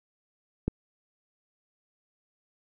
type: click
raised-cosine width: 3 ms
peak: -13 dBFS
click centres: 0.68 s
effects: none